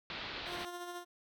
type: low-pass noise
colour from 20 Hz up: white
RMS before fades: -43 dBFS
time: 0.1-0.65 s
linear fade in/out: 0 ms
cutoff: 4300 Hz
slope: 48 dB/octave
type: tone with tremolo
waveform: 15% pulse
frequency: 351.9 Hz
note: F4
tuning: 13 cents sharp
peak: -34 dBFS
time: 0.45-1.05 s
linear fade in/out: 50 ms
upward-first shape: sine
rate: 14 Hz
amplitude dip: 40%
effects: none